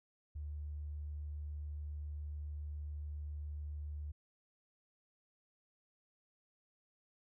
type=tone with tanh clipping; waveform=triangle; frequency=74.4 Hz; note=D2; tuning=23 cents sharp; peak=-40 dBFS; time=0.35-4.12 s; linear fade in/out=10 ms; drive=3 dB; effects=none